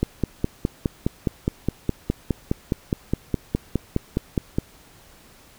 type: click train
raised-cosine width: 3 ms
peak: -7 dBFS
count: 23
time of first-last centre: 0.03-4.585 s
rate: 4.83 Hz
effects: pink hiss -51 dBFS RMS until 5.58 s